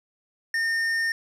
sine tone with tanh clipping, 1823 Hz, A#6, 39 cents flat, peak -24 dBFS, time 0.54-1.12 s, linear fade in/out 2 ms, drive 10 dB, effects none

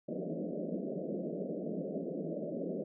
pink band-pass noise, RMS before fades -38 dBFS, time 0.08-2.84 s, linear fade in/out 10 ms, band 160 to 640 Hz, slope 96 dB/octave, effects none

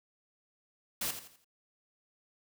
white noise with echo, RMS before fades -34 dBFS, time 1.01-1.11 s, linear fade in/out 5 ms, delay 84 ms, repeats 4, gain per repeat -9 dB, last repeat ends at 1.446 s, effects none

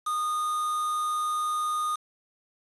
triangle tone with quantisation, 1229 Hz, D#6, 22 cents flat, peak -24 dBFS, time 0.06-1.96 s, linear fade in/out 10 ms, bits 6, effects resampled to 24000 Hz

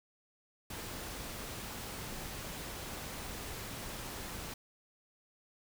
pink noise, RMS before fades -43 dBFS, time 0.7-4.54 s, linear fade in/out 5 ms, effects none

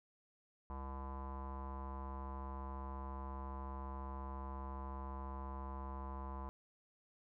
square tone with low-pass filter, 67.2 Hz, C2, 47 cents sharp, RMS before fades -45 dBFS, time 0.7-6.49 s, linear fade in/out 0 ms, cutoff 1000 Hz, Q 7.4, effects none

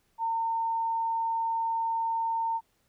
sine tone, 910 Hz, A#5, 42 cents flat, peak -26 dBFS, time 0.18-2.61 s, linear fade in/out 50 ms, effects pink hiss -71 dBFS RMS until 2.88 s

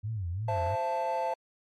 sine tone with vibrato, 98 Hz, G2, in tune, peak -30 dBFS, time 0.03-0.76 s, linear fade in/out 20 ms, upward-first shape sine, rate 2.9 Hz, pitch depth 250 cents each way
triangle chord, A minor, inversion first, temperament equal with one note detuned, 523.3 / 672.3 / 880 Hz, C5 / E5 / A5, 0 / +34 / 0 cents, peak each -31 / -30 / -28 dBFS, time 0.48-1.34 s, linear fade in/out 5 ms
effects tanh soft clip ceiling -20 dBFS + MP3 64 kbps

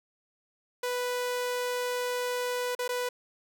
sawtooth tone with dropouts, 493.9 Hz, B4, in tune, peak -25 dBFS, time 0.83-3.09 s, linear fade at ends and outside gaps 5 ms, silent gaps 2.751-2.79 / 2.879-2.89 s, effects none

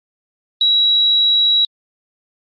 sine tone, 3882 Hz, B7, 31 cents flat, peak -10 dBFS, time 0.61-1.65 s, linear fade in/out 2 ms, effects MP3 48 kbps

